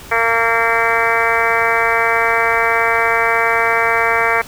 harmonic tone, 229.2 Hz, A#3, 29 cents flat, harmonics 2 / 3 / 4 / 5 / 6 / 7 / 8 / 9 / 10, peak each -21 / -21 / -21 / -21 / -21 / -21 / -21 / -21 / -21 dBFS, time 0.11-4.42 s, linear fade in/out 10 ms, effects pink hiss -36 dBFS RMS until 4.47 s

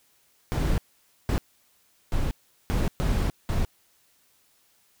brown noise bursts at uneven times, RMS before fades -24 dBFS, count 6, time 0.52-0.78 / 1.29-1.38 / 2.12-2.31 / 2.7-2.88 / 3-3.3 / 3.49-3.65 s, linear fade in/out 0 ms, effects white hiss -64 dBFS RMS until 5 s

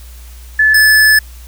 sine / square tone pair in turn, 1732 / 1732 Hz, A6 / A6, -28 / -28 cents, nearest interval unison, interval 0 cents, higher neither, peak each -6 dBFS, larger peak neither, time 0.59-0.74 / 0.74-1.19 s, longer second, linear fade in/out 5 ms, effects added 60 Hz sine -31 dBFS peak until 1.47 s + white hiss -42 dBFS RMS until 1.47 s

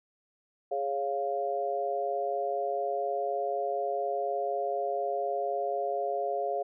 sine chord, Db major, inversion second, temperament equal, 415.3 / 554.4 / 698.5 Hz, Ab4 / Db5 / F5, 0 / 0 / 0 cents, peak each -34 / -33 / -31 dBFS, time 0.71-6.63 s, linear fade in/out 10 ms, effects none

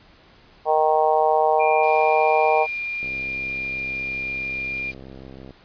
harmonic tone, 155.56 Hz, D#3, in tune, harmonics 3 / 4 / 5 / 6 / 7, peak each -22 / -21 / -19 / -24 / -30 dBFS, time 0.65-2.67 s, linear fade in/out 50 ms
sine tone, 2400 Hz, D7, 37 cents sharp, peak -25 dBFS, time 1.59-4.92 s, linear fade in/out 20 ms
blue noise, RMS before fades -37 dBFS, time 1.83-4.94 s, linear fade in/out 2 ms
click train, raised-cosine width 2 ms, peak -27 dBFS, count 165, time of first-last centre 3.03-5.507 s, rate 66.2 Hz
effects pink hiss -52 dBFS RMS until 5.64 s + resampled to 11025 Hz

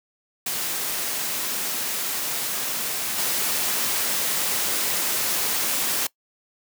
white noise with level steps, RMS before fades -27 / -24 dBFS, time 0.46-6.07 s, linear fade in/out 5 ms, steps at 3.18 s, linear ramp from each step 5 ms, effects noise-tail reverb RT60 0.1 s tail -22 dB re dry + high-pass 150 Hz 12 dB/octave

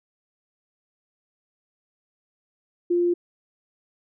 sine tone, 349.2 Hz, F4, in tune, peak -18 dBFS, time 2.9-3.14 s, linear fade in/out 10 ms, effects none

